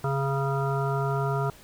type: harmonic tone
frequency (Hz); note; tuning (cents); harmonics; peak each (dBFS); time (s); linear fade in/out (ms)
137.5; C#3; -14; 1 / 3 / 5 / 7 / 9 / 10; -26 / -31 / -33 / -34 / -36 / -36; 0.04-1.5; 2
effects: pink hiss -51 dBFS RMS until 1.63 s